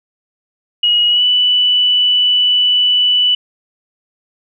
sine tone with pitch glide, 2897 to 2972 Hz, F#7 to F#7, -37 to +7 cents, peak -9 dBFS, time 0.83-3.35 s, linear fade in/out 5 ms, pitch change +44 cents, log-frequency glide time 1.09-1.23 s, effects none

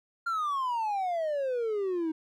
triangle exponential sweep, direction down, 1404 to 311.1 Hz, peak -25 dBFS, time 0.26-2.12 s, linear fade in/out 10 ms, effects tanh soft clip ceiling -21 dBFS

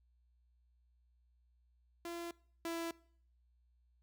sawtooth tone pair in turn, 341.3 / 333.7 Hz, F4 / E4, -40 / +21 cents, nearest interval unison, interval 39 cents, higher first, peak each -38 / -34 dBFS, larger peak second, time 2.05-2.31 / 2.65-2.91 s, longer neither, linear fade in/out 2 ms, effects noise-tail reverb RT60 0.6 s tail -23 dB re dry + added 60 Hz sine -69 dBFS peak until 4.02 s

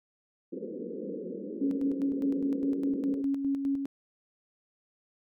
white band-pass noise, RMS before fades -38 dBFS, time 0.52-3.22 s, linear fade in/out 10 ms, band 180 to 510 Hz, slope 96 dB/octave
sine tone with tremolo, 276.3 Hz, C#4, 6 cents flat, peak -25 dBFS, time 1.61-3.86 s, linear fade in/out 5 ms, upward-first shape square, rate 4.9 Hz, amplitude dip 45%
effects none

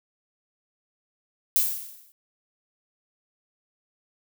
violet noise with exponential decay, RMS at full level -19 dBFS, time 1.56-2.12 s, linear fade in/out 0 ms, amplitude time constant 120 ms, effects none

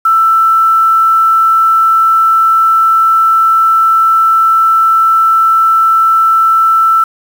sine tone with quantisation, 1329 Hz, E6, 14 cents sharp, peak -5 dBFS, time 0.05-7.04 s, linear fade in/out 5 ms, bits 5, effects none

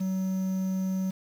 triangle tone with quantisation, 188.6 Hz, F#3, 33 cents sharp, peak -24 dBFS, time 0-1.11 s, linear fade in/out 10 ms, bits 8, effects none

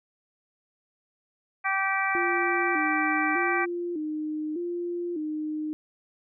harmonic tone, 388 Hz, G4, 18 cents flat, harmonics 2 / 3 / 4 / 5 / 6, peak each -30 / -30 / -30 / -30 / -30 dBFS, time 1.64-3.66 s, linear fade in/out 20 ms
sine tone with vibrato, 326.9 Hz, E4, 14 cents flat, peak -28 dBFS, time 2.15-5.73 s, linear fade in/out 0 ms, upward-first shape square, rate 0.83 Hz, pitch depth 110 cents each way
effects none

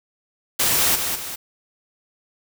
white noise with echo, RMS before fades -19 dBFS, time 0.59-0.96 s, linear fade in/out 10 ms, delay 200 ms, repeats 2, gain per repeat -6 dB, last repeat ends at 1.36 s, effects none

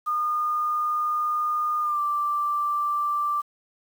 sine tone with pitch glide, 1219 to 1175.4 Hz, D#6 to D6, -36 to +1 cents, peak -22 dBFS, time 0.06-3.42 s, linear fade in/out 20 ms, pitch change -63 cents, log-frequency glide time 1.81-2 s, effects 8-bit

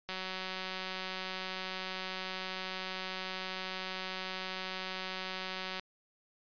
click train, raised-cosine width 0.2 ms, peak -21 dBFS, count 1068, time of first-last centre 0.09-5.796 s, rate 187 Hz, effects resampled to 11025 Hz

